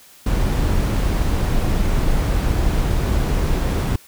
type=noise; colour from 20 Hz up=brown; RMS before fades=-18 dBFS; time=0.26-3.96 s; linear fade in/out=5 ms; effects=white hiss -47 dBFS RMS until 4.07 s